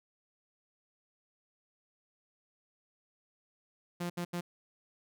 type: tone bursts at uneven times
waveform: sawtooth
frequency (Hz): 174.61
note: F3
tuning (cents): 0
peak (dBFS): -30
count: 3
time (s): 4-4.1 / 4.17-4.25 / 4.33-4.41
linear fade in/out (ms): 10
effects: none